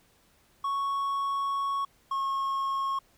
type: tone pair in turn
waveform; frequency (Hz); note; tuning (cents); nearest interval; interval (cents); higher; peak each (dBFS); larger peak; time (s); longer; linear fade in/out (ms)
triangle; 1108.7 / 1087.8; C#6 / C#6; 0 / -33; unison; 33; first; -25; neither; 0.64-1.85 / 2.11-2.99; first; 5
effects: pink hiss -64 dBFS RMS until 3.17 s